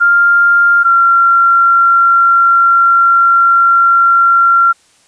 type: tone pair in turn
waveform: sine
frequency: 1396.9 / 1372.9 Hz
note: F6 / F6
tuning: 0 / -30 cents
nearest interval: unison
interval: 30 cents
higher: first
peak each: -5 dBFS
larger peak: neither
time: 0-0.84 / 0.84-4.73 s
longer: second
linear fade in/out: 20 ms
effects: white hiss -50 dBFS RMS until 5.07 s + resampled to 22050 Hz